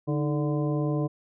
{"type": "harmonic tone with a mistuned harmonic", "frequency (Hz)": 146.3, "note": "D3", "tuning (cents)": -6, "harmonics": [1, 2, 3, 4, 5, 7], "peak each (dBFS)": [-26, -29, -33, -35, -41, -41], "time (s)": [0.07, 1.08], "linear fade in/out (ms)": 20, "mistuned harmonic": 2, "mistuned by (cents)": 94, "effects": []}